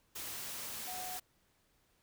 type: tone in noise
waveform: sine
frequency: 735 Hz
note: F#5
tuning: 12 cents flat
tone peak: -44 dBFS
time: 0.87-1.18 s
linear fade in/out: 10 ms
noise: white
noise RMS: -43 dBFS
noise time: 0.15-1.2 s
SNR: -4 dB
effects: pink hiss -73 dBFS RMS until 2.02 s